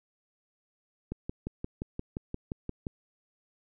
click train, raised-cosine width 3 ms, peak -21 dBFS, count 11, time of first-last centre 1.12-2.868 s, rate 5.72 Hz, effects none

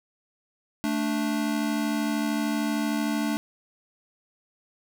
square tone pair together, 220 / 293.1 Hz, A3 / D4, 0 / -3 cents, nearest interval perfect fourth, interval 497 cents, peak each -28 dBFS, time 0.84-3.37 s, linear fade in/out 0 ms, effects 10-bit

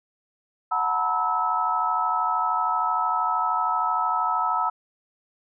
sine tone cluster, 733 / 895 / 968 / 1299 Hz, F#5 / A5 / B5 / E6, -16 / +29 / -35 / -26 cents, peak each -29 / -28 / -27 / -24 dBFS, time 0.71-4.7 s, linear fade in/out 10 ms, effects none

